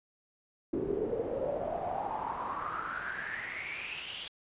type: noise with band-pass filter sweep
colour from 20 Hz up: brown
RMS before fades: -36 dBFS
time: 0.73-4.28 s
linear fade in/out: 5 ms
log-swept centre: 350 to 3300 Hz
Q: 8.2
effects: resampled to 8000 Hz